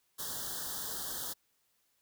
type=band-stop noise; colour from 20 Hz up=white; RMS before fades=-39 dBFS; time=0.18-1.34 s; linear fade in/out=20 ms; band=1800 to 3100 Hz; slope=96 dB/octave; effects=white hiss -75 dBFS RMS until 2.01 s